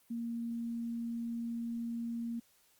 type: tone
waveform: sine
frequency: 233.1 Hz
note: A#3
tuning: in tune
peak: -35 dBFS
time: 0.1-2.4 s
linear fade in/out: 10 ms
effects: white hiss -68 dBFS RMS until 2.79 s + Opus 32 kbps